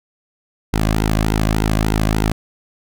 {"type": "tone with flanger", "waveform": "sawtooth", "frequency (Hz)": 53.3, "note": "G#1", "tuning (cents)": 46, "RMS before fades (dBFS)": -17, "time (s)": [0.73, 2.32], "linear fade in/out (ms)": 5, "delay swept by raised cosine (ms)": [1.7, 2.24], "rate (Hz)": 3.4, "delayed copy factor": -0.65, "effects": []}